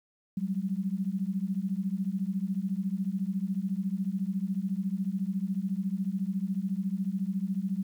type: beating tone pair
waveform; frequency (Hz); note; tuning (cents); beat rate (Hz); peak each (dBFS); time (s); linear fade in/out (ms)
sine; 185 / 199; F#3 / G3; 0 / +26; 14; -31; 0.37-7.83; 5
effects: 10-bit